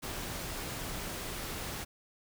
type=noise; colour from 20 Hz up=pink; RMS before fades=-39 dBFS; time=0.02-1.85 s; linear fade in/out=20 ms; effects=none